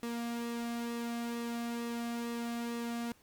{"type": "tone with flanger", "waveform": "sawtooth", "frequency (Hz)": 235.1, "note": "A#3", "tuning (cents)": 15, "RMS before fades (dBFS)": -37, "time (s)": [0.03, 3.12], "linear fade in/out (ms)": 0, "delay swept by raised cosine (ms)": [1.3, 2.06], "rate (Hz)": 2.2, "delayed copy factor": -0.5, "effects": ["pink hiss -65 dBFS RMS until 3.22 s", "MP3 96 kbps"]}